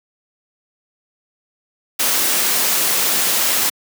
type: noise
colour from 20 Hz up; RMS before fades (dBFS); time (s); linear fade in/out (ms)
white; -17; 1.99-3.7; 10
effects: high-pass 200 Hz 12 dB/octave